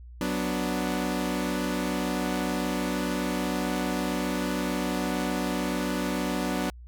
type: chord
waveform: sawtooth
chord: B minor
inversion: second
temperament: equal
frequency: 185 / 246.9 / 293.7 Hz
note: F#3 / B3 / D4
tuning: 0 / 0 / 0 cents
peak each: -27 dBFS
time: 0.21-6.7 s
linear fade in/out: 0 ms
effects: added 60 Hz sine -42 dBFS peak until 6.87 s